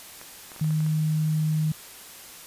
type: clicks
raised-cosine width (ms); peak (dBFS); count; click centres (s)
0.5; -29; 8; 0.214 / 0.518 / 0.563 / 0.596 / 0.644 / 0.707 / 0.805 / 0.864
type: tone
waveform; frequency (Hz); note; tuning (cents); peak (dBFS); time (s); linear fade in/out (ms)
sine; 155.4; D#3; -2; -21; 0.61-1.72; 5
effects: white hiss -44 dBFS RMS until 2.46 s + resampled to 32000 Hz